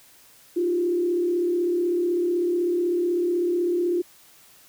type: tone with frequency modulation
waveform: sine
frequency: 350.2 Hz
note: F4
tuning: 5 cents sharp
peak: -20 dBFS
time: 0.56-4.02 s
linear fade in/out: 10 ms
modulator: 36 Hz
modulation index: 0.55
effects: white hiss -53 dBFS RMS until 4.68 s